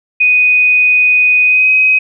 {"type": "tone with pitch glide", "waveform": "sine", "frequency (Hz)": [2490, 2525], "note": ["D#7", "D#7"], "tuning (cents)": [1, 25], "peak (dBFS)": -6, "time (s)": [0.2, 1.99], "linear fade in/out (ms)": 10, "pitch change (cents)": 24, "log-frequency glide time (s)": [1.44, 1.7], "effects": []}